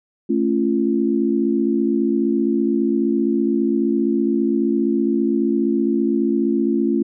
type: chord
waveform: sine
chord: A augmented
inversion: none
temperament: just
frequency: 220 / 275 / 343.8 Hz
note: A3 / C#4 / E#4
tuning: 0 / -14 / -27 cents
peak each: -20 dBFS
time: 0.29-7.03 s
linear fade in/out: 10 ms
effects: none